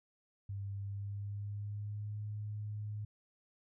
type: tone with pitch glide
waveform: sine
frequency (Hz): 99.4 to 105.19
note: G2 to G#2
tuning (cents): +25 to +23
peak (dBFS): -38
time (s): 0.49-3.05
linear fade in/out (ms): 5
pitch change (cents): +98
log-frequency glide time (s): 0.75-2.2
effects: none